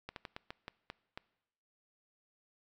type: slowing click train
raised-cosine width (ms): 0.3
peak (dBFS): -26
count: 8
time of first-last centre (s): 0.09-1.175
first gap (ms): 72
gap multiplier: 1.25
effects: noise-tail reverb RT60 0.9 s tail -22 dB re dry